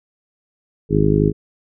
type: harmonic tone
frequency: 51.6 Hz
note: G#1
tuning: 10 cents flat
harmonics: 1 / 2 / 3 / 4 / 5 / 6 / 7 / 8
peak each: -23 / -22 / -17 / -22 / -23 / -21 / -23 / -19 dBFS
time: 0.89-1.33 s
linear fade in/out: 50 ms
effects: none